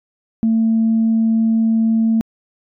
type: tone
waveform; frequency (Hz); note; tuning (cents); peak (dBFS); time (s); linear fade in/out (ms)
sine; 224.5; A3; +35; -11; 0.43-2.21; 0
effects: tanh soft clip ceiling -8 dBFS